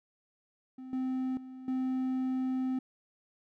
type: tone with level steps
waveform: triangle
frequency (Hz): 258.9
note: C4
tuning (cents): -18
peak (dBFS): -40 / -28 / -41 / -27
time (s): 0.78-2.79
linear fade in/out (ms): 5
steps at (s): 0.93 / 1.37 / 1.68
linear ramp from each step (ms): 2
effects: none